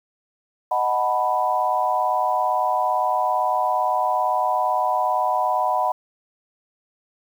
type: chord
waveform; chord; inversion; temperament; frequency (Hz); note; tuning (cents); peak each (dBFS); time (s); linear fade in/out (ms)
sine; B dominant seventh; first; equal; 622.3 / 740 / 880 / 987.8; D#5 / F#5 / A5 / B5; 0 / 0 / 0 / 0; -26 / -22 / -28 / -22; 0.71-5.92; 5
effects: 8-bit